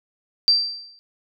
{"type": "tone with exponential decay", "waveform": "sine", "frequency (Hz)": 4691, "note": "D8", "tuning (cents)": -3, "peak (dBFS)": -10, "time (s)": [0.48, 0.99], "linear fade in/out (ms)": 0, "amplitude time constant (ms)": 110, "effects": []}